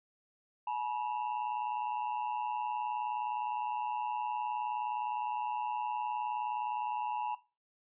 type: ring-modulated tone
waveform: triangle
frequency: 910 Hz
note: A#5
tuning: 42 cents flat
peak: -28 dBFS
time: 0.67-7.35 s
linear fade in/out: 5 ms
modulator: 59.7 Hz
effects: noise-tail reverb RT60 0.3 s tail -18 dB re dry + resampled to 8000 Hz